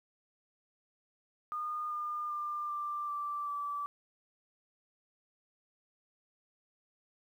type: tone with pitch steps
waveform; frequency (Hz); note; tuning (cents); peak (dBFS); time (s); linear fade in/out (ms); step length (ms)
sine; 1220 / 1207.4 / 1194.9 / 1182.5 / 1170.3 / 1158.2; D#6 / D6 / D6 / D6 / D6 / D6; -34 / +48 / +30 / +12 / -6 / -24; -34; 1.52-3.86; 0; 390
effects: 11-bit